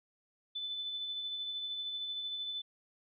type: tone with tremolo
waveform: sine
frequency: 3508 Hz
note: A7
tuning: 6 cents flat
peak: -35 dBFS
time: 0.55-2.62 s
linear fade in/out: 10 ms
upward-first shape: sine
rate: 13 Hz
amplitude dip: 30%
effects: none